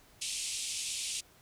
white band-pass noise, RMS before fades -37 dBFS, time 0.21-1.21 s, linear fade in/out 10 ms, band 2400 to 9600 Hz, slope 48 dB/octave, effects pink hiss -61 dBFS RMS until 1.41 s

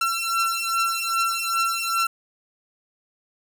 sawtooth beating tone pair, 1351 / 1353.5 Hz, E6 / E6, +42 / +45 cents, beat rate 2.5 Hz, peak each -21 dBFS, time 0.01-2.07 s, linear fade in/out 5 ms, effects none

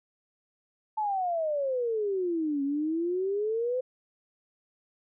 sine exponential two-way sweep, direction down then up, 880 to 274.5 to 517 Hz, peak -26 dBFS, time 0.97-3.81 s, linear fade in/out 10 ms, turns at 2.63 s, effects none

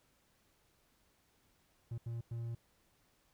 triangle tone bursts at uneven times, 116.54 Hz, A#2, in tune, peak -36 dBFS, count 3, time 1.91-1.98 / 2.06-2.21 / 2.31-2.55 s, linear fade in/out 5 ms, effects pink hiss -73 dBFS RMS until 3.33 s

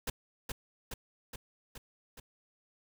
pink noise with echo, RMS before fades -34 dBFS, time 0.07-0.1 s, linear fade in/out 5 ms, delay 420 ms, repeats 5, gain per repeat -3 dB, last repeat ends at 2.2 s, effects none

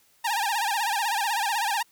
sawtooth tone with vibrato, 864 Hz, A5, 32 cents flat, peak -20 dBFS, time 0.24-1.83 s, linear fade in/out 10 ms, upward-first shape sine, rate 16 Hz, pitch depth 160 cents each way, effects white hiss -62 dBFS RMS until 1.91 s

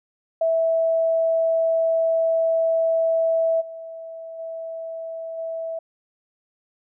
sine tone with level steps, 655 Hz, E5, 11 cents flat, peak -17 / -33 / -29 / -26 dBFS, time 0.41-5.79 s, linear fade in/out 5 ms, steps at 3.6 / 4.38 / 5.37 s, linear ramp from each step 20 ms, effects none

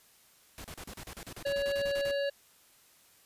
pink noise bursts, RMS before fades -44 dBFS, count 16, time 0.58-2.112 s, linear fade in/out 0 ms, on 62 ms, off 36 ms
harmonic tone, 562 Hz, C#5, 24 cents sharp, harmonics 1 / 3 / 5 / 7 / 8, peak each -29 / -39 / -43 / -46 / -47 dBFS, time 1.45-2.3 s, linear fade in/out 10 ms
effects white hiss -62 dBFS RMS until 3.25 s + resampled to 32000 Hz

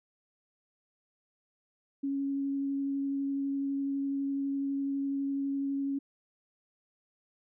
sine tone with vibrato, 276.7 Hz, C#4, 3 cents flat, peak -29 dBFS, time 2.03-5.99 s, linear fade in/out 10 ms, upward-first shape sine, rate 12 Hz, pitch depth 8 cents each way, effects none

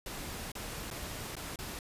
pink noise with dropouts, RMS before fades -41 dBFS, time 0.06-1.79 s, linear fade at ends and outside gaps 2 ms, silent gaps 0.518-0.552 / 0.903-0.911 / 1.354-1.366 / 1.559-1.588 s, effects resampled to 32000 Hz

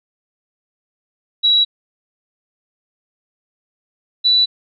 sine tone pair in turn, 3891 / 3959 Hz, B7 / B7, -27 / +3 cents, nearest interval unison, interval 30 cents, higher second, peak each -10 dBFS, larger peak neither, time 1.43-1.65 / 4.24-4.46 s, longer neither, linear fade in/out 20 ms, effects none

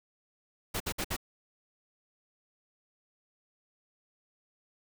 pink noise bursts, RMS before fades -33 dBFS, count 4, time 0.74-1.166 s, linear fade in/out 10 ms, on 63 ms, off 58 ms, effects none

